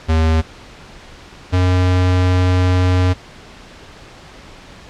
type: tone pair in turn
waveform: square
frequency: 80 / 91.19 Hz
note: D#2 / F#2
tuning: +49 / -25 cents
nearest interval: major second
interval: 226 cents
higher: second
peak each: -12 dBFS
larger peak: neither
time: 0.08-0.42 / 1.52-3.14 s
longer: second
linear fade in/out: 20 ms
effects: pink hiss -39 dBFS RMS until 4.89 s + low-pass 5000 Hz 12 dB/octave